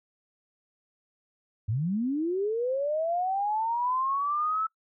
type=linear sweep; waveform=sine; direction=up; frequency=96.7 to 1318.5 Hz; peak=-25 dBFS; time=1.68-4.67 s; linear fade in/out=10 ms; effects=noise-tail reverb RT60 0.1 s tail -21 dB re dry